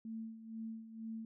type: tone with tremolo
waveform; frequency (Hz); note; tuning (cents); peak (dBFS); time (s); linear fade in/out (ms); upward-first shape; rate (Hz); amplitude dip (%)
sine; 223.7; A3; +29; -40; 0.05-1.25; 2; sine; 2.1; 70
effects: none